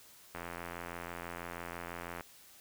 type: click train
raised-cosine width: 0.5 ms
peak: -26 dBFS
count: 161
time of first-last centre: 0.35-2.208 s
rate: 86.1 Hz
effects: white hiss -58 dBFS RMS until 2.6 s